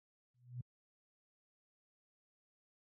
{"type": "tone with exponential growth", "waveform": "sine", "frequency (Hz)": 123.47, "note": "B2", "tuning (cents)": 0, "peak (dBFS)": -37, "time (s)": [0.34, 0.61], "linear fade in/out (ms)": 5, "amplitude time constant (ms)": 58, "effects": ["high-pass 80 Hz 12 dB/octave"]}